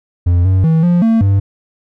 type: tone with pitch steps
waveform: triangle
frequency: 87.6 / 94.1 / 161.3 / 174.9 / 225.8 / 98.6 Hz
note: F2 / F#2 / E3 / F3 / A3 / G2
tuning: +6 / +30 / -37 / +3 / +45 / +11 cents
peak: -6 dBFS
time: 0.26-1.4 s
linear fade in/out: 10 ms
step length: 190 ms
effects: none